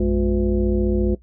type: tone with frequency modulation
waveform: sine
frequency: 207.7 Hz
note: G#3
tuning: in tune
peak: -16 dBFS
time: 0-1.15 s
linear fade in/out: 5 ms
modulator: 150 Hz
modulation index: 1.5
effects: noise-tail reverb RT60 0.1 s tail -18 dB re dry + added 60 Hz sine -47 dBFS peak until 1.22 s